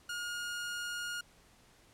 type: tone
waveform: sawtooth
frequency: 1428 Hz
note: F6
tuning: 38 cents sharp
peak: -33 dBFS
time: 0.09-1.21 s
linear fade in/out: 5 ms
effects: pink hiss -63 dBFS RMS until 1.93 s + low-pass 11000 Hz 12 dB/octave